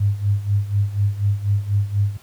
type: tone with tremolo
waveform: sine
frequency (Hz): 101.4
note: G#2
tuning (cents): -41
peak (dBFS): -13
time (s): 0-2.17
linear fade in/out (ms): 5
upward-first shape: sine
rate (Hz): 4.1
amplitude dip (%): 80
effects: pink hiss -50 dBFS RMS until 2.22 s + high-pass 60 Hz 12 dB/octave